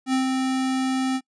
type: tone with ADSR envelope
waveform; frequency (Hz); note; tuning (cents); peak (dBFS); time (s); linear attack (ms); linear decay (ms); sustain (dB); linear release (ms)
square; 261.6; C4; 0; -19; 0.06-1.21; 71; 120; -3; 54
effects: noise-tail reverb RT60 0.1 s tail -24 dB re dry + resampled to 22050 Hz